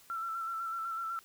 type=tone with vibrato; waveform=sine; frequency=1343 Hz; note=E6; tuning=32 cents sharp; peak=-34 dBFS; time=0.1-1.19 s; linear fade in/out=0 ms; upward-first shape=square; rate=8 Hz; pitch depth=27 cents each way; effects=white hiss -60 dBFS RMS until 1.24 s